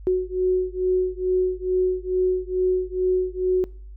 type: beating tone pair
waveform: sine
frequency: 367.6 / 369.9 Hz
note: F#4 / F#4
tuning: -11 / 0 cents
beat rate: 2.3 Hz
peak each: -22 dBFS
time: 0.07-3.64 s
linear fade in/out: 0 ms
effects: noise-tail reverb RT60 0.5 s tail -23 dB re dry + added 50 Hz sine -37 dBFS peak until 3.96 s